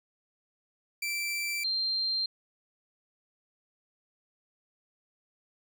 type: tone pair in turn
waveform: sawtooth / sine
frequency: 2339 / 4168 Hz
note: D7 / C8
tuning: -8 / -7 cents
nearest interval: minor seventh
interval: 1001 cents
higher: second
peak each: -27 dBFS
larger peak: neither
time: 1.02-1.64 / 1.64-2.26 s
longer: neither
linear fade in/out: 5 ms
effects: none